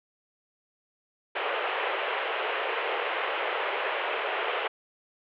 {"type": "band-pass noise", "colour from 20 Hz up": "pink", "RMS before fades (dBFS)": -30, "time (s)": [1.35, 4.68], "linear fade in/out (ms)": 10, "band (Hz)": [410, 3100], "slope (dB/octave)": 48, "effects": []}